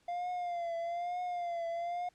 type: tone with vibrato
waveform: triangle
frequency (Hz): 696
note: F5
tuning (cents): -6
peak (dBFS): -32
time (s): 0.08-2.09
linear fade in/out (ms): 5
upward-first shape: triangle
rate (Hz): 1.1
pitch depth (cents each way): 68
effects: pink hiss -70 dBFS RMS until 2.14 s + low-pass 8000 Hz 12 dB/octave